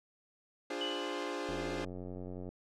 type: chord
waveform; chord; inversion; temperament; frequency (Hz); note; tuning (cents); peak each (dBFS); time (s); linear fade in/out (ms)
sawtooth; D half-diminished seventh; none; equal with one note detuned; 293.7 / 349.2 / 410.1 / 523.3; D4 / F4 / Ab4 / C5; 0 / 0 / -22 / 0; -38; 0.7-1.85; 5
type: tone with exponential decay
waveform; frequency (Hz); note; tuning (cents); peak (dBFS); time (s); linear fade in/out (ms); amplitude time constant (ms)
sine; 2960; F#7; 0; -34; 0.81-1.64; 1; 180
type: click train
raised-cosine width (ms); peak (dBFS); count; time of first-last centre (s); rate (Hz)
2; -31; 92; 1.49-2.49; 91
effects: low-pass 6000 Hz 12 dB/octave